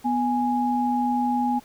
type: tone pair together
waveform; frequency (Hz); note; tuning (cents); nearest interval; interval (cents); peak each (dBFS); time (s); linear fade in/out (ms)
sine; 246.9 / 830.6; B3 / G#5; 0 / 0; octave + major sixth; 2100; -23; 0.04-1.6; 20
effects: pink hiss -52 dBFS RMS until 1.64 s